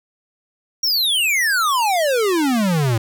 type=exponential sweep; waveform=square; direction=down; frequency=5720 to 108.3 Hz; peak=-16 dBFS; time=0.83-2.98 s; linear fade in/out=5 ms; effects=none